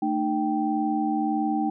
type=tone cluster; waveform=sine; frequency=223.3 / 304.9 / 781 Hz; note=A3 / D#4 / G5; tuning=+26 / -35 / -7 cents; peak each=-28 / -25 / -27 dBFS; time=0.02-1.7 s; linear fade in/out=5 ms; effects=none

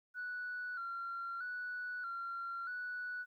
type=tone with vibrato; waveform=sine; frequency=1425 Hz; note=F6; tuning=34 cents sharp; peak=-38 dBFS; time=0.14-3.26 s; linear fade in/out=50 ms; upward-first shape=square; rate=0.79 Hz; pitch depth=62 cents each way; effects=tanh soft clip ceiling -35 dBFS + 13-bit

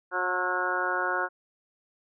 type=harmonic tone with a mistuned harmonic; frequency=181.2 Hz; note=F#3; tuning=36 cents flat; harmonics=2 / 3 / 4 / 5 / 6 / 7 / 8 / 9; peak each=-35 / -35 / -35 / -35 / -33 / -35 / -29 / -38 dBFS; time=0.11-1.29 s; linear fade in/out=50 ms; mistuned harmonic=7; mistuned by=+65 cents; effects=none

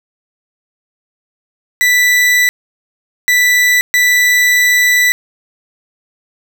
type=tone bursts at uneven times; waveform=40% pulse; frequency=1975.5 Hz; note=B6; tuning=in tune; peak=-7 dBFS; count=3; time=1.81-2.49 / 3.28-3.81 / 3.94-5.12 s; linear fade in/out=0 ms; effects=none

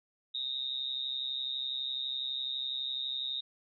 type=tone with amplitude modulation; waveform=sine; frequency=3726 Hz; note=A#7; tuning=2 cents flat; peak=-29 dBFS; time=0.34-3.41 s; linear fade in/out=10 ms; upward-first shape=sine; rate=132 Hz; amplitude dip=90%; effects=none

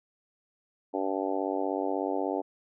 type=harmonic tone; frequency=96.4 Hz; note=G2; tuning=28 cents flat; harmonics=3 / 4 / 5 / 6 / 7 / 8 / 9; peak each=-33 / -34 / -35 / -36 / -36 / -37 / -38 dBFS; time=0.93-2.42 s; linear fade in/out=20 ms; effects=none

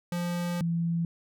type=tone pair in turn; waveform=square / sine; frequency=174.4 / 168.32 Hz; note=F3 / E3; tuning=-2 / +36 cents; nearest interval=minor second; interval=62 cents; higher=first; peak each=-29 / -25 dBFS; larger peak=second; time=0.12-0.61 / 0.61-1.05 s; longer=first; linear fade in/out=2 ms; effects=none

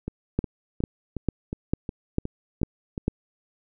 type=two click trains; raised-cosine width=3 ms; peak=-17 / -9 dBFS; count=9 / 7; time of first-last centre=0.08-2.979 / 0.39-3.081 s; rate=2.76 / 2.23 Hz; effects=none

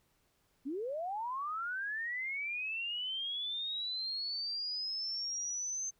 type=linear sweep; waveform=sine; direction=up; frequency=250 to 6300 Hz; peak=-35 dBFS; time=0.65-5.91 s; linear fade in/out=20 ms; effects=pink hiss -74 dBFS RMS until 5.99 s

